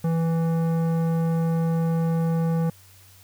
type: tone with tanh clipping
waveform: sine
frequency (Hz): 164.81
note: E3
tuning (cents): 0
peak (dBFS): -22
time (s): 0.04-2.7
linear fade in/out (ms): 5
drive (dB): 14
effects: added 95 Hz sine -52 dBFS peak until 3.23 s + white hiss -53 dBFS RMS until 3.23 s